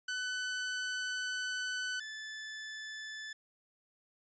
sawtooth tone pair in turn, 1502 / 1743.2 Hz, F#6 / A6, +26 / -17 cents, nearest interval minor third, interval 257 cents, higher second, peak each -31 / -38 dBFS, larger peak first, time 0.08-2 / 2-3.33 s, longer first, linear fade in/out 5 ms, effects resampled to 16000 Hz

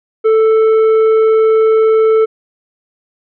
sine tone with tanh clipping, 440.9 Hz, A4, 4 cents sharp, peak -8 dBFS, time 0.24-2.26 s, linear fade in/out 20 ms, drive 7 dB, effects none

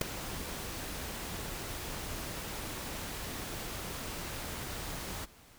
pink noise with ADSR envelope, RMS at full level -25 dBFS, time 0.01-5.26 s, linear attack 5 ms, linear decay 4 ms, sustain -15 dB, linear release 23 ms, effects pink hiss -58 dBFS RMS until 5.58 s

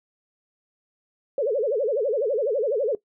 sine tone with vibrato, 493.9 Hz, B4, in tune, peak -20 dBFS, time 1.38-2.95 s, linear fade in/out 2 ms, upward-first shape sine, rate 12 Hz, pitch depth 290 cents each way, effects noise-tail reverb RT60 0.1 s tail -18 dB re dry

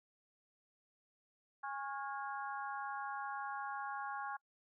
harmonic tone with a mistuned harmonic, 274.5 Hz, C#4, 17 cents flat, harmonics 3 / 4 / 5 / 6, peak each -43 / -45 / -47 / -49 dBFS, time 1.63-4.37 s, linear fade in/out 10 ms, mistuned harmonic 5, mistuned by +50 cents, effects noise-tail reverb RT60 0.1 s tail -26 dB re dry

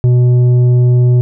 sine tone with tanh clipping, 123.47 Hz, B2, in tune, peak -7 dBFS, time 0.04-1.21 s, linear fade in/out 0 ms, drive 7 dB, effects none

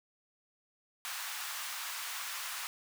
pink high-pass noise, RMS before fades -40 dBFS, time 1.05-2.67 s, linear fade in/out 0 ms, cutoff 1000 Hz, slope 24 dB/octave, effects none

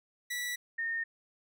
sawtooth / sine tone pair in turn, 1955 / 1832 Hz, B6 / A#6, -18 / -31 cents, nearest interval minor second, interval 113 cents, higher first, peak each -30 / -31 dBFS, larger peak first, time 0.3-0.56 / 0.78-1.04 s, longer neither, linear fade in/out 10 ms, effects none

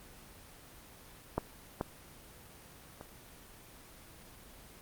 clicks, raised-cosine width 1 ms, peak -16 / -18 / -30 dBFS, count 3, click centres 1.38 / 1.811 / 3.011 s, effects pink hiss -54 dBFS RMS until 4.81 s + Opus 24 kbps

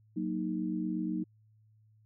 sine chord, D# minor, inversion first, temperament equal, 185 / 233.1 / 311.1 Hz, F#3 / A#3 / D#4, 0 / 0 / 0 cents, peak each -35 / -37 / -34 dBFS, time 0.16-1.24 s, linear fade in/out 10 ms, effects added 108 Hz sine -61 dBFS peak until 2.05 s

